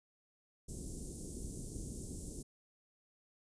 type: band-stop noise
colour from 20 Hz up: pink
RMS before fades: -44 dBFS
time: 0.68-2.43 s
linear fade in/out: 10 ms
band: 390 to 7200 Hz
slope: 24 dB/octave
effects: resampled to 22050 Hz